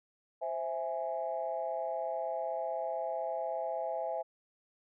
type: chord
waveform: sine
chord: C augmented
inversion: none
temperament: equal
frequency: 523.3 / 659.3 / 830.6 Hz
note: C5 / E5 / G#5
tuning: 0 / 0 / 0 cents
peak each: -38 / -35 / -38 dBFS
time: 0.41-4.23 s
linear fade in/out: 20 ms
effects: tanh soft clip ceiling -23 dBFS